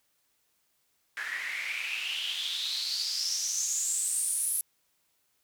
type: noise with band-pass filter sweep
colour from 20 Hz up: white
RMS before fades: -32 dBFS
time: 1.17-4.61 s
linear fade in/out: 0 ms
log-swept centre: 1700 to 11000 Hz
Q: 7.9
effects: white hiss -73 dBFS RMS until 5.43 s